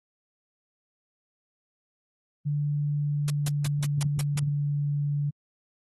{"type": "tone with pitch glide", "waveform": "sine", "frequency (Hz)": [146.3, 144.7], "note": ["D3", "D3"], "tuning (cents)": [-6, -25], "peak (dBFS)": -24, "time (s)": [2.45, 5.31], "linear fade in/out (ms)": 20, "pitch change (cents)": -19, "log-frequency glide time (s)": [2.97, 3.91]}
{"type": "noise bursts", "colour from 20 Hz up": "white", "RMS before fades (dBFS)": -32, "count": 7, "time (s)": [3.28, 4.394], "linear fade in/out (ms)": 2, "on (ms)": 22, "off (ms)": 160}
{"effects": ["AAC 32 kbps"]}